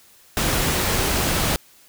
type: noise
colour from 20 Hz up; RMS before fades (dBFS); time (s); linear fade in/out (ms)
pink; -21; 0.37-1.56; 0
effects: white hiss -52 dBFS RMS until 1.88 s